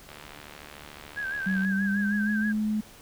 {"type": "click train", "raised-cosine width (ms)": 0.3, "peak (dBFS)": -27, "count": 116, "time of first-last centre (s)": [0.09, 1.648], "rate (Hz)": 73.8}
{"type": "tone with vibrato", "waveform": "sine", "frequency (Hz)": 1608, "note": "G6", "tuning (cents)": 44, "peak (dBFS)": -29, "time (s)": [1.16, 2.53], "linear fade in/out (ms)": 20, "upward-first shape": "sine", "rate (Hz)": 6.3, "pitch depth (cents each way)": 76}
{"type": "tone with pitch glide", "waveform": "sine", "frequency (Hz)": [190.6, 213.9], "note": ["G3", "A3"], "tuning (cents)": [-48, -49], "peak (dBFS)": -24, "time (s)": [1.46, 2.81], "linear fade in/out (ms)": 10, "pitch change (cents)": 199, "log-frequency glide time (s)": [1.61, 2.38]}
{"effects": ["pink hiss -50 dBFS RMS until 3.01 s"]}